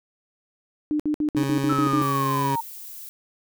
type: tone bursts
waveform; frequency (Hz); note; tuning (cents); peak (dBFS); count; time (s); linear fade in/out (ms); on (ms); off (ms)
sine; 300.8; D4; +42; -20; 8; 0.91-2.018; 0; 86; 60
type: tone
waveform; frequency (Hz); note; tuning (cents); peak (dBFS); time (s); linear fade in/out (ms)
20% pulse; 137.5; C#3; -14; -19; 1.36-2.56; 10
type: linear sweep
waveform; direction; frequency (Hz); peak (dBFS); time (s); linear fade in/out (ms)
sine; down; 1328 to 910; -23; 1.69-2.61; 10
type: noise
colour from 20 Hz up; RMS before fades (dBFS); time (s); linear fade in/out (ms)
violet; -39; 2.02-3.09; 0
effects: none